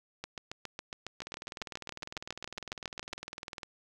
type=two click trains; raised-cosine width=0.2 ms; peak=-21 / -23 dBFS; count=22 / 49; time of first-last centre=0.24-3.133 / 1.22-3.632 s; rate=7.26 / 19.9 Hz; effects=none